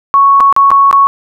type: tone with dropouts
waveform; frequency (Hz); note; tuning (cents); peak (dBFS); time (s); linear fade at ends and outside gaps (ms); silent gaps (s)
sine; 1108.7; C#6; 0; -3; 0.14-1.07; 0; 0.402-0.406 / 0.526-0.564 / 0.705-0.715 / 0.912-0.928
effects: none